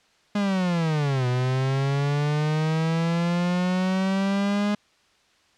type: linear two-way sweep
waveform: 45% pulse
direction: down then up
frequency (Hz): 207.7 to 123.47 to 207.7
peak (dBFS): -21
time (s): 0.35-4.75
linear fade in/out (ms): 5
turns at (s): 1.27
effects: white hiss -61 dBFS RMS until 5.57 s + low-pass 5000 Hz 12 dB/octave